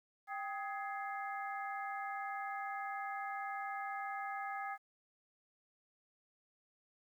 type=harmonic tone with a mistuned harmonic; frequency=418.6 Hz; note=G#4; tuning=14 cents sharp; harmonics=2 / 3 / 4 / 5; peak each=-41 / -45 / -47 / -49 dBFS; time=0.27-4.78 s; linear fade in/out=50 ms; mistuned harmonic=2; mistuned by=-100 cents; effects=12-bit